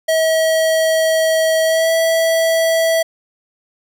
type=tone with pitch glide; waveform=square; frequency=642 to 654.4 Hz; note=E5 to E5; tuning=-46 to -13 cents; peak=-13 dBFS; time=0.08-3.03 s; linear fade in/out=10 ms; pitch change=+33 cents; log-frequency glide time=1.64-1.91 s; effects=none